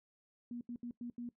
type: tone bursts at uneven times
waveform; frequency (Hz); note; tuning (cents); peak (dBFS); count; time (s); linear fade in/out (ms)
sine; 240; B3; -49; -40; 5; 0.51-0.61 / 0.69-0.76 / 0.83-0.91 / 1.01-1.1 / 1.18-1.29; 2
effects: noise-tail reverb RT60 0.1 s tail -18 dB re dry